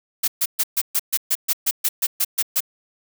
blue noise bursts, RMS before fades -19 dBFS, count 14, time 0.23-2.606 s, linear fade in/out 10 ms, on 49 ms, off 130 ms, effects none

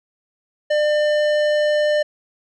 sine tone with tanh clipping, 599 Hz, D5, 34 cents sharp, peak -17 dBFS, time 0.7-2.03 s, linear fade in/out 10 ms, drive 15 dB, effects none

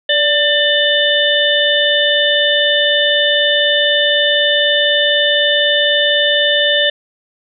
harmonic tone with a mistuned harmonic, 596 Hz, D5, 25 cents sharp, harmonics 1 / 3 / 5 / 6, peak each -16 / -16 / -16 / -16 dBFS, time 0.09-6.9 s, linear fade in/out 5 ms, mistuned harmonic 1, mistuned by -40 cents, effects none

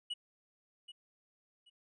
triangle tone with echo, 2924 Hz, F#7, 21 cents flat, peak -34 dBFS, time 0.1-0.14 s, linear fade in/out 10 ms, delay 780 ms, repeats 2, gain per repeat -12 dB, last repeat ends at 1.7 s, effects resampled to 24000 Hz

